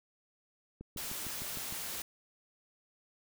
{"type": "click train", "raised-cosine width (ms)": 3, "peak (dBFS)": -32, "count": 7, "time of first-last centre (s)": [0.81, 1.725], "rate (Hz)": 6.56}
{"type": "noise", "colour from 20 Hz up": "white", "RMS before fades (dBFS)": -40, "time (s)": [0.97, 2.02], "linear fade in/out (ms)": 2}
{"effects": []}